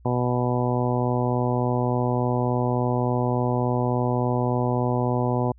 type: harmonic tone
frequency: 123.47 Hz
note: B2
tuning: in tune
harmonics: 1 / 2 / 3 / 4 / 5 / 6 / 7 / 8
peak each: -24 / -27 / -29 / -30 / -31 / -32 / -32 / -33 dBFS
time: 0.05-5.52 s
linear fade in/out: 5 ms
effects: added 60 Hz sine -48 dBFS peak until 5.58 s